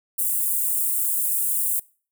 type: high-pass noise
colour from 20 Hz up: white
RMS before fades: -23 dBFS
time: 0.18-1.8 s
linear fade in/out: 10 ms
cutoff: 8200 Hz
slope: 48 dB/octave
effects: noise-tail reverb RT60 0.4 s tail -23 dB re dry